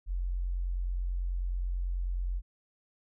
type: tone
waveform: sine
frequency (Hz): 44.62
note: F1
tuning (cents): +38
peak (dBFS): -29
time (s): 0.06-2.42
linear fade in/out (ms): 50
effects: none